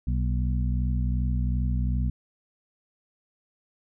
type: harmonic tone with a mistuned harmonic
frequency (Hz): 62.7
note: B1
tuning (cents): +27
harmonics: 1 / 2 / 3 / 4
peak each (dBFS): -24 / -29 / -34 / -36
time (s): 0.07-2.1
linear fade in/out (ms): 5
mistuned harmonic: 4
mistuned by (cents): -74
effects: none